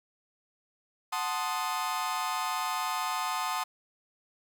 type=chord; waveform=40% pulse; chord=F# diminished seventh; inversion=none; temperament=equal; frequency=740 / 880 / 1046.5 / 1244.5 Hz; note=F#5 / A5 / C6 / Eb6; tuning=0 / 0 / 0 / 0 cents; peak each=-36 / -34 / -34 / -34 dBFS; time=1.12-3.64 s; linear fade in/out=10 ms; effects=none